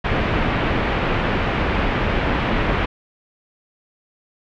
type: low-pass noise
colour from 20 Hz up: pink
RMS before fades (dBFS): -20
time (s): 0.04-2.86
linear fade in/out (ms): 10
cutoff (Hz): 2800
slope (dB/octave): 24
effects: none